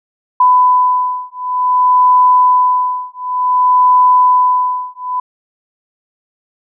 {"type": "beating tone pair", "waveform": "sine", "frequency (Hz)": [1000, 1000.55], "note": ["B5", "B5"], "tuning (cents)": [21, 22], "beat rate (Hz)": 0.55, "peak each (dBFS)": -11, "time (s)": [0.4, 5.2], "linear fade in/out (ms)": 5, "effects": []}